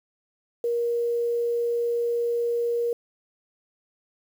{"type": "tone with quantisation", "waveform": "sine", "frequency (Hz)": 472.4, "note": "A#4", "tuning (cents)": 23, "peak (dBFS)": -22, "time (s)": [0.64, 2.93], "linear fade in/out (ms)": 2, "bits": 8, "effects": []}